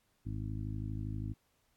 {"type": "harmonic tone", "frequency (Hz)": 52.5, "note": "G#1", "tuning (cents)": 19, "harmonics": [1, 2, 3, 4, 5, 6], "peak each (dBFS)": [-42, -38, -46, -49, -46, -49], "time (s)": [0.25, 1.34], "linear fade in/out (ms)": 20, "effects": ["pink hiss -75 dBFS RMS until 1.76 s", "AAC 64 kbps"]}